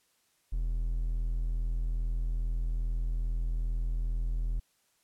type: tone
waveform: triangle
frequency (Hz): 41.2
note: E1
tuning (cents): 0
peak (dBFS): -26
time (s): 0.52-4.6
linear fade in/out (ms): 10
effects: white hiss -71 dBFS RMS until 5.03 s + low-pass 12000 Hz 12 dB/octave